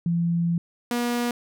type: tone pair in turn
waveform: sine / sawtooth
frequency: 170 / 240.4 Hz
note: F3 / B3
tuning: -46 / -46 cents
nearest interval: tritone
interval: 600 cents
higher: second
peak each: -20 / -19 dBFS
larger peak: second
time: 0.06-0.58 / 0.91-1.31 s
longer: first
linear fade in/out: 2 ms
effects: none